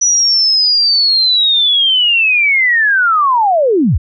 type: linear sweep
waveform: sine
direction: down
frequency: 5920 to 49 Hz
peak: -8 dBFS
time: 0.01-3.98 s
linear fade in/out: 10 ms
effects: none